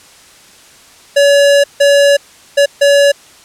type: tone bursts at uneven times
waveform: square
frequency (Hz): 567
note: C#5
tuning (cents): +39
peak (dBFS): -6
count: 4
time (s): 1.16-1.64 / 1.8-2.17 / 2.57-2.66 / 2.81-3.12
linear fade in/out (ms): 10
effects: white hiss -41 dBFS RMS until 3.44 s + low-pass 9000 Hz 12 dB/octave